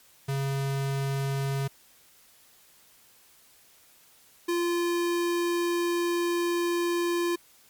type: tone pair in turn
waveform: square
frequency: 137.2 / 345.7 Hz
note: C#3 / F4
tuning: -17 / -18 cents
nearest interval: octave + major third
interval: 1599 cents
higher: second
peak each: -27 / -25 dBFS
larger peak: second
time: 0.28-1.68 / 4.48-7.36 s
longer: second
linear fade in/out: 10 ms
effects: white hiss -58 dBFS RMS until 7.69 s + MP3 96 kbps